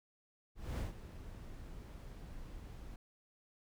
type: noise with ADSR envelope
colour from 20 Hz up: brown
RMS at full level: -36 dBFS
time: 0.55-2.96 s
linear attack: 240 ms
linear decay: 130 ms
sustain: -13 dB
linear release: 3 ms
effects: none